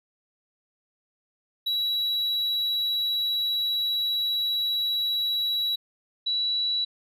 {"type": "tone pair in turn", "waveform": ["triangle", "sine"], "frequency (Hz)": [3905, 3927], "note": ["B7", "B7"], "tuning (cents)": [-20, -11], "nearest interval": "unison", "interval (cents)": 9, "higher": "second", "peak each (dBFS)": [-22, -23], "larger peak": "first", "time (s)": [[1.66, 5.76], [6.26, 6.85]], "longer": "first", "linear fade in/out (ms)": 10, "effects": []}